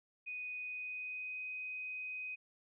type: tone with pitch glide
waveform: sine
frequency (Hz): 2489 to 2508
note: D#7 to D#7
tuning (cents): 0 to +13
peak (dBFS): -40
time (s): 0.26-2.36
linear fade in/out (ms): 20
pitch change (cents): +13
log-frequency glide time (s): 0.58-1.42
effects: none